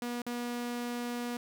sawtooth tone with dropouts, 241.2 Hz, B3, 41 cents flat, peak -30 dBFS, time 0.02-1.37 s, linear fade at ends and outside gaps 2 ms, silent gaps 0.219-0.265 s, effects none

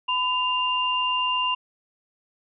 sine tone pair together, 1005.7 / 2794 Hz, B5 / F7, +31 / 0 cents, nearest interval octave + tritone, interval 1769 cents, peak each -24 dBFS, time 0.08-1.55 s, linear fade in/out 10 ms, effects none

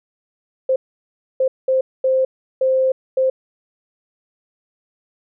sine tone bursts at uneven times, 523.3 Hz, C5, in tune, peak -13 dBFS, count 6, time 0.69-0.76 / 1.4-1.48 / 1.68-1.81 / 2.04-2.25 / 2.61-2.92 / 3.17-3.3 s, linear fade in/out 5 ms, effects none

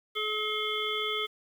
harmonic tone with a mistuned harmonic, 427 Hz, G#4, 48 cents sharp, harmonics 1 / 3 / 5 / 7 / 8, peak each -35 / -35 / -35 / -35 / -35 dBFS, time 0.15-1.27 s, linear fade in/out 20 ms, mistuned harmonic 7, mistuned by +77 cents, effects 9-bit

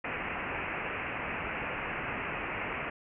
white low-pass noise, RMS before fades -36 dBFS, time 0.04-2.9 s, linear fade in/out 5 ms, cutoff 2700 Hz, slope 96 dB/octave, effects none

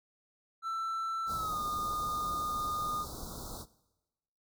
triangle tone with pitch glide, 1333 to 1222.4 Hz, E6 to D#6, +19 to -31 cents, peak -31 dBFS, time 0.62-3.06 s, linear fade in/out 50 ms, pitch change -150 cents, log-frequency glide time 1.33-1.58 s
pink band-stop noise, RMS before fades -43 dBFS, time 1.26-3.66 s, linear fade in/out 50 ms, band 1400 to 3700 Hz, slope 96 dB/octave
effects noise-tail reverb RT60 1.0 s tail -19 dB re dry

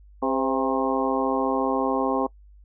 harmonic tone with a mistuned harmonic, 133.6 Hz, C3, 36 cents sharp, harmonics 2 / 3 / 4 / 5 / 6 / 7 / 8, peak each -26 / -29 / -28 / -32 / -29 / -32 / -29 dBFS, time 0.22-2.27 s, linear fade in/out 10 ms, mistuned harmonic 4, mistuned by -48 cents, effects noise-tail reverb RT60 0.1 s tail -23 dB re dry + added 50 Hz sine -47 dBFS peak until 2.64 s

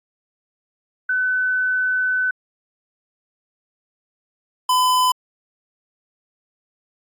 sine / square tone pair in turn, 1508 / 1009 Hz, F#6 / B5, +32 / +37 cents, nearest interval perfect fifth, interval 695 cents, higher first, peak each -17 / -15 dBFS, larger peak second, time 1.09-2.31 / 4.69-5.12 s, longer first, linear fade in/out 5 ms, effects AAC 64 kbps

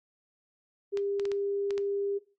sine tone, 400.6 Hz, G4, 38 cents sharp, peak -28 dBFS, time 0.92-2.19 s, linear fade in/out 20 ms
clicks, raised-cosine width 0.2 ms, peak -23 dBFS, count 6, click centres 0.973 / 1.197 / 1.254 / 1.317 / 1.707 / 1.779 s
effects noise-tail reverb RT60 0.3 s tail -17 dB re dry + Opus 32 kbps

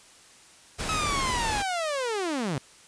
pink noise, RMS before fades -31 dBFS, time 0.78-1.63 s, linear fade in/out 20 ms
sawtooth linear sweep, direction down, 1300 to 123.47 Hz, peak -23 dBFS, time 0.89-2.58 s, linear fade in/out 0 ms
effects white hiss -53 dBFS RMS until 2.87 s + resampled to 22050 Hz

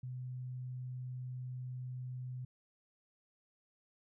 sine tone, 126.6 Hz, B2, 43 cents sharp, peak -40 dBFS, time 0.03-2.45 s, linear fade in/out 5 ms, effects none

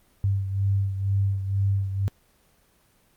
sine beating tone pair, 98 / 100.1 Hz, G2 / G2, 0 / +37 cents, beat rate 2.1 Hz, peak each -22 / -29 dBFS, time 0.24-2.08 s, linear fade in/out 0 ms, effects pink hiss -62 dBFS RMS until 3.16 s + Opus 24 kbps

